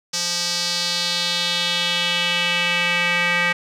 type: tone with band-pass filter sweep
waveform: square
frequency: 174.61 Hz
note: F3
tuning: in tune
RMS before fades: -21 dBFS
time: 0.13-3.53 s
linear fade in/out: 10 ms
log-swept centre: 5500 to 2100 Hz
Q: 2.8
effects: none